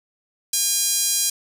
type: tone with high-pass filter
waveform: 5% pulse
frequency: 810 Hz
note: G#5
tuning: 43 cents flat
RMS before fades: -21 dBFS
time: 0.53-1.3 s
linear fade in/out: 5 ms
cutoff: 5300 Hz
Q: 0.8
effects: none